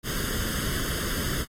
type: noise with comb filter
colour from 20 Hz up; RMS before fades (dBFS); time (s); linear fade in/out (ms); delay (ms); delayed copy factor
pink; -29; 0.03-1.46; 50; 0.61; +0.8
effects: AAC 48 kbps